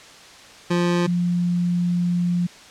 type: tone pair in turn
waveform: 25% pulse / sine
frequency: 174.61 / 175.56 Hz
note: F3 / F3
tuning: 0 / +9 cents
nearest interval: unison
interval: 9 cents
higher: second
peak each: -14 / -18 dBFS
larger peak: first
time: 0.7-1.07 / 1.07-2.47 s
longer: second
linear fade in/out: 10 ms
effects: white hiss -44 dBFS RMS until 2.7 s + low-pass 6000 Hz 12 dB/octave